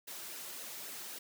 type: noise with flanger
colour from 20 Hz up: white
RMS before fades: -45 dBFS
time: 0.07-1.19 s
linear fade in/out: 10 ms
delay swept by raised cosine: 0.85 to 4.25 ms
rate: 3.7 Hz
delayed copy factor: -0.6
effects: high-pass 200 Hz 12 dB/octave